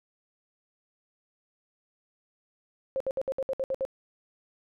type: tone bursts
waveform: sine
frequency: 533 Hz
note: C5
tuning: 32 cents sharp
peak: -26 dBFS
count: 9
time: 2.96-3.851 s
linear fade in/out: 0 ms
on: 43 ms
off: 63 ms
effects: none